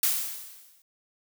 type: noise with exponential decay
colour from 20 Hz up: blue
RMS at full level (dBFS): -22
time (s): 0.03-0.82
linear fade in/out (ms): 2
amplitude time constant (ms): 170
effects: none